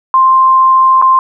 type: tone with dropouts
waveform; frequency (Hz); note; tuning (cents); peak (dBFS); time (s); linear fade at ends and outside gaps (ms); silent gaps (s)
sine; 1049; C6; +4; -4; 0.14-1.19; 1; 1.016-1.023
effects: none